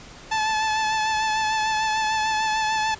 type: tone with vibrato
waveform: sawtooth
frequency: 870 Hz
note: A5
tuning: 20 cents flat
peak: -17 dBFS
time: 0.31-2.95 s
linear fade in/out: 10 ms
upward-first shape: sine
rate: 6.7 Hz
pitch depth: 25 cents each way
effects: pink hiss -43 dBFS RMS until 2.99 s + resampled to 16000 Hz